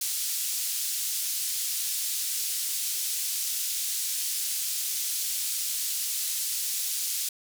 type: band-pass noise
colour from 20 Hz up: white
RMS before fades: -30 dBFS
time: 0.01-7.29 s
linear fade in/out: 5 ms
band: 4200 to 13000 Hz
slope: 12 dB/octave
effects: none